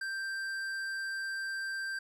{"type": "tone with tanh clipping", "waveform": "sine", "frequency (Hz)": 1573, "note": "G6", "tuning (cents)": 6, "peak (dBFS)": -36, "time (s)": [0.01, 1.99], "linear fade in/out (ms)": 5, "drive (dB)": 12, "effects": []}